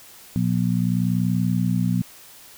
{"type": "harmonic tone", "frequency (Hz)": 60.6, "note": "B1", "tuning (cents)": -32, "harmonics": [2, 3, 4], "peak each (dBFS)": [-23, -21, -26], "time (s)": [0.36, 2.02], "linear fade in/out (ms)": 0, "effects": ["white hiss -46 dBFS RMS until 2.57 s"]}